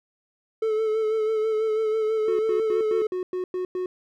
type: tone with vibrato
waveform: triangle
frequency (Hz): 437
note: A4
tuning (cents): -12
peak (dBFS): -19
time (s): 0.62-3.07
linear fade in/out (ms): 5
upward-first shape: sine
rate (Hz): 6.1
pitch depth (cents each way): 31
type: tone bursts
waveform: triangle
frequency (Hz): 366.1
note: F#4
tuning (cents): -18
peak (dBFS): -23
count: 8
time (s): 2.28-3.86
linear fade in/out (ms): 2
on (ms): 110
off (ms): 100
effects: none